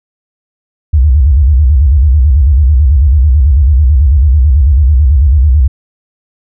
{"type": "tone with vibrato", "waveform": "sine", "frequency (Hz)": 69.2, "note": "C#2", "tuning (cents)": -2, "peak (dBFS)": -3, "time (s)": [0.93, 5.68], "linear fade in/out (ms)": 10, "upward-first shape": "square", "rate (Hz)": 9.1, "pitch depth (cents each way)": 180, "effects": []}